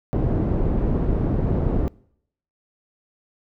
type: low-pass noise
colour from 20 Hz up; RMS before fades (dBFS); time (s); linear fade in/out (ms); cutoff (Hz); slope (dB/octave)
pink; -21; 0.13-1.88; 0; 420; 12
effects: noise-tail reverb RT60 0.7 s tail -24 dB re dry